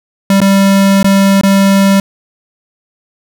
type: tone with dropouts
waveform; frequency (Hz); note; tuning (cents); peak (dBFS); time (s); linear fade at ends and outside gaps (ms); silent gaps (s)
square; 196; G3; 0; -6; 0.3-2; 2; 0.404-0.415 / 1.03-1.044 / 1.412-1.434
effects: none